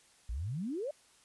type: exponential sweep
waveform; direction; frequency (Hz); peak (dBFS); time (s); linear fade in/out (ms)
sine; up; 51 to 622.3; -34; 0.29-0.91; 5
effects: white hiss -64 dBFS RMS until 1.24 s + resampled to 24000 Hz